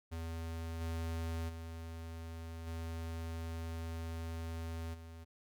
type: tone with level steps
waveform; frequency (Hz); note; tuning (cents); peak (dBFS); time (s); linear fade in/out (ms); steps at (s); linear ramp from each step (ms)
square; 82.3; E2; -2; -40 / -37 / -44 / -40 / -49; 0.11-5.25; 20; 0.8 / 1.48 / 2.66 / 4.93; 20
effects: none